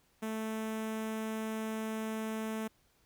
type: tone with notch filter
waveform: sawtooth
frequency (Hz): 219.8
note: A3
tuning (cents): -2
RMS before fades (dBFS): -37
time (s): 0.22-2.68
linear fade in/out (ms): 10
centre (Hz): 4500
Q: 1.5
effects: pink hiss -70 dBFS RMS until 3.05 s